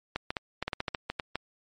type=clicks; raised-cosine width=0.3 ms; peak=-14 dBFS; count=12; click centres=0.16 / 0.305 / 0.368 / 0.626 / 0.68 / 0.732 / 0.804 / 0.882 / 0.948 / 1.1 / 1.198 / 1.356 s; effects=MP3 48 kbps